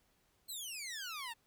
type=exponential sweep; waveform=15% pulse; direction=down; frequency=4245 to 880 Hz; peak=-35 dBFS; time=0.48-1.34 s; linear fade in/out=20 ms; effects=pink hiss -74 dBFS RMS until 1.46 s